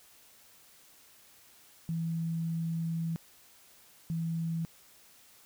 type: tone bursts at uneven times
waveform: sine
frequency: 164.81 Hz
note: E3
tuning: in tune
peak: -30 dBFS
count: 2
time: 1.89-3.16 / 4.1-4.65 s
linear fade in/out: 0 ms
effects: white hiss -59 dBFS RMS until 5.45 s